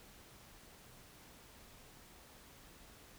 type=silence; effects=pink hiss -59 dBFS RMS until 3.18 s